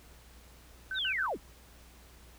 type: tone bursts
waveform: sine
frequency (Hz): 1530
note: G6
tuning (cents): -42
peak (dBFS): -33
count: 3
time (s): 0.91-1.262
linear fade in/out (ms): 2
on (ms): 78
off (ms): 59
type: linear sweep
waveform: sine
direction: down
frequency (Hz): 3978 to 100.2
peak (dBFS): -30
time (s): 0.94-1.38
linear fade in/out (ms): 50
effects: added 60 Hz sine -55 dBFS peak until 2.38 s + pink hiss -58 dBFS RMS until 2.38 s